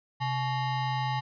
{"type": "ring-modulated tone", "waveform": "square", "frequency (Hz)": 493.9, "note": "B4", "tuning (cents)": 0, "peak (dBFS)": -25, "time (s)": [0.2, 1.21], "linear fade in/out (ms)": 20, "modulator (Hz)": 363, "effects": ["resampled to 11025 Hz"]}